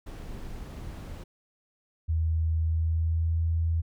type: noise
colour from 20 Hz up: brown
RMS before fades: -39 dBFS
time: 0.06-1.24 s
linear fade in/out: 10 ms
type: tone with pitch glide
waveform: sine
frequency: 80.6 to 82.29 Hz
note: E2 to E2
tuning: -38 to -2 cents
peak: -23 dBFS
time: 2.08-3.82 s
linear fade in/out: 20 ms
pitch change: +36 cents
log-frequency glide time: 2.61-3.42 s
effects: none